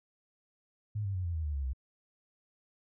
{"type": "tone with pitch steps", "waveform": "sine", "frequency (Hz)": [105.3, 98.25, 91.67, 85.53, 79.8, 74.46, 69.47, 64.82], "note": ["G#2", "G2", "F#2", "F2", "D#2", "D2", "C#2", "C2"], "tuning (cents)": [24, 4, -16, -36, 44, 24, 4, -16], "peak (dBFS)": -31, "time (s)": [0.95, 1.734], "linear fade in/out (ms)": 10, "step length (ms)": 98, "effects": []}